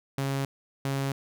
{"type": "tone pair in turn", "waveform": "sawtooth", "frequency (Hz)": [137, 137], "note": ["C#3", "C#3"], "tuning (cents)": [-20, -20], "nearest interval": "unison", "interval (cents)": 0, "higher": "neither", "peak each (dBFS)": -23, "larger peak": "neither", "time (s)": [[0.18, 0.45], [0.85, 1.12]], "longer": "neither", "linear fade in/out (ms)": 2, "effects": []}